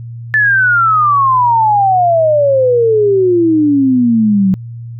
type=exponential sweep; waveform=sine; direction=down; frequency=1760 to 185 Hz; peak=-7 dBFS; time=0.34-4.54 s; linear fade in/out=0 ms; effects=added 117 Hz sine -24 dBFS peak until 4.99 s